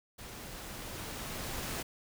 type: noise with level ramp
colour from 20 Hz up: pink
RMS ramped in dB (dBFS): -47 to -37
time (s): 0.18-1.83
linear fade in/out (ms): 10
effects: none